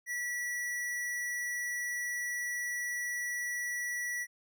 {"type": "tone", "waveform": "square", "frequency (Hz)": 1946, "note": "B6", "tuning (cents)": -26, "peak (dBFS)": -34, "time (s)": [0.06, 4.27], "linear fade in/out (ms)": 50, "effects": []}